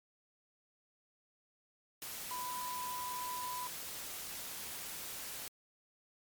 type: tone in noise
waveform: sine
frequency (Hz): 995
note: B5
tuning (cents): +13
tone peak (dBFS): -39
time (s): 2.31-3.67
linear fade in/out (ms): 0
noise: white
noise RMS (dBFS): -44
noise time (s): 2.02-5.48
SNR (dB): +2
effects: MP3 96 kbps